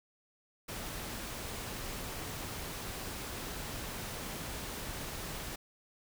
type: noise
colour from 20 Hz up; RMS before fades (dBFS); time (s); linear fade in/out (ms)
pink; -41; 0.68-5.56; 10
effects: none